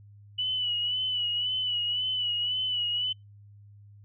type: tone with vibrato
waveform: sine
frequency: 2960 Hz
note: F#7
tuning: in tune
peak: -26 dBFS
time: 0.38-3.13 s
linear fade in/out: 10 ms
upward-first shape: sine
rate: 1.9 Hz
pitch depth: 47 cents each way
effects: noise-tail reverb RT60 0.2 s tail -25 dB re dry + added 102 Hz sine -49 dBFS peak until 4.04 s